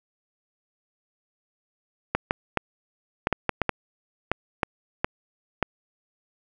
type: clicks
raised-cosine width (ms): 0.5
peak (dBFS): -6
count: 12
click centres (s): 2.15 / 2.309 / 2.573 / 3.271 / 3.327 / 3.493 / 3.617 / 3.693 / 4.316 / 4.632 / 5.045 / 5.627
effects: none